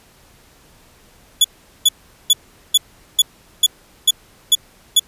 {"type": "tone bursts", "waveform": "sawtooth", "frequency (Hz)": 3423, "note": "A7", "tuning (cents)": -48, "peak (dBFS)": -5, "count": 9, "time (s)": [1.41, 4.996], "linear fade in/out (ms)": 5, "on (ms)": 34, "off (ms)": 410, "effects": ["pink hiss -50 dBFS RMS until 5.07 s", "resampled to 32000 Hz"]}